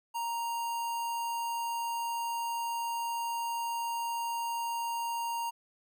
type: tone with notch filter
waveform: square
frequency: 933 Hz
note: A#5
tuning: 1 cent sharp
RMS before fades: -34 dBFS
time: 0.14-5.51 s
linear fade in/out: 20 ms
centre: 3900 Hz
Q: 1.7
effects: none